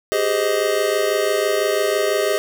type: chord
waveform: square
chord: Ab major seventh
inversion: third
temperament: just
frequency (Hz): 389.3 / 415.3 / 519.1 / 623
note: G4 / Ab4 / C5 / Eb5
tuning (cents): -12 / 0 / -14 / +2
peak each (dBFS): -25 / -22 / -26 / -22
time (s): 0.12-2.38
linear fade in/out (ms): 0
effects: none